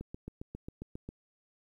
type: click train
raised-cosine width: 3 ms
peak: -28 dBFS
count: 9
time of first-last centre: 0.01-1.09 s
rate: 7.41 Hz
effects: 11-bit